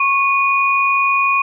sine tone pair together, 1096.7 / 2462 Hz, C#6 / D#7, -19 / -19 cents, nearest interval octave + major second, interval 1400 cents, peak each -15 dBFS, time 0-1.42 s, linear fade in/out 5 ms, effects none

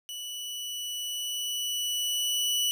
sawtooth tone with level ramp, 2957 Hz, F#7, 2 cents flat, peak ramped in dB -33 to -21 dBFS, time 0.09-2.71 s, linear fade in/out 0 ms, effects none

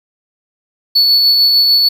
triangle tone with tremolo, 4435 Hz, C#8, in tune, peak -5 dBFS, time 0.95-1.89 s, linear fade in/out 10 ms, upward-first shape sine, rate 6.7 Hz, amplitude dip 25%, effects 7-bit

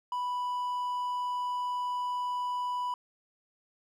triangle tone, 987.8 Hz, B5, in tune, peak -28 dBFS, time 0.12-2.94 s, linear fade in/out 2 ms, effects none

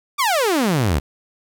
sawtooth exponential sweep, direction down, 1211 to 63.8 Hz, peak -12 dBFS, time 0.18-1 s, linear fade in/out 20 ms, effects 9-bit

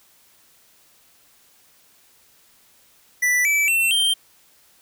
square tone with pitch steps, 1975.5 / 2309 / 2699 / 3154 Hz, B6 / D7 / E7 / G7, 0 / -30 / +40 / +10 cents, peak -17 dBFS, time 3.22-4.14 s, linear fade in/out 10 ms, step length 230 ms, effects white hiss -56 dBFS RMS until 4.81 s

